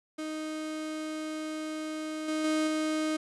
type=tone with level steps; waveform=35% pulse; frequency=311.1 Hz; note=D#4; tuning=in tune; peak=-32 / -27 / -24 / -26 dBFS; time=0.18-3.17 s; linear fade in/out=10 ms; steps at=2.28 / 2.44 / 2.67 s; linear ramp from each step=5 ms; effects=resampled to 24000 Hz + 10-bit